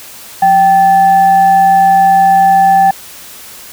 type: tone with frequency modulation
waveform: sine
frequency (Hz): 780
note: G5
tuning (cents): -9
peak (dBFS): -4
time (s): 0.42-2.91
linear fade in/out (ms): 5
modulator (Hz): 958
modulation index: 0.26
effects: white hiss -32 dBFS RMS until 3.72 s